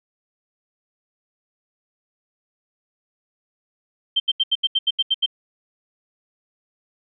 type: tone bursts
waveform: sine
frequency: 3136 Hz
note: G7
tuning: in tune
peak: -15 dBFS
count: 10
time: 4.16-5.262 s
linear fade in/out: 10 ms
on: 40 ms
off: 78 ms
effects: none